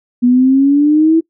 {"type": "exponential sweep", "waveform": "sine", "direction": "up", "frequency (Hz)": [241.7, 330], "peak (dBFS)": -6, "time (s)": [0.22, 1.21], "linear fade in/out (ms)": 20, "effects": ["noise-tail reverb RT60 0.1 s tail -21 dB re dry"]}